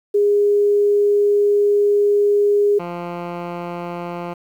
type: tone pair in turn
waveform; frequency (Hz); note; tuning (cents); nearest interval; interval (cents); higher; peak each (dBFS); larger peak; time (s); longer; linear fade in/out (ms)
sine / 10% pulse; 410 / 173.78; G#4 / F3; -22 / -8; octave + minor third; 1486; first; -12 / -17; first; 0.14-2.79 / 2.79-4.34; first; 10
effects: low-pass 2000 Hz 12 dB/octave + 8-bit